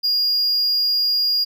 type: tone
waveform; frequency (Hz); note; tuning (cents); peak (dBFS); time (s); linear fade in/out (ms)
triangle; 4842; D#8; -48; -15; 0.03-1.45; 20
effects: none